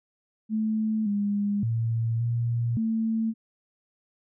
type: tone with pitch steps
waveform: sine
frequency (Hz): 217.9 / 203.7 / 114.4 / 117.8 / 223.4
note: A3 / G#3 / A#2 / A#2 / A3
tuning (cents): -17 / -33 / -32 / +19 / +27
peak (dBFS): -23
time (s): 0.49-3.34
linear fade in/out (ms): 50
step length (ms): 570
effects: none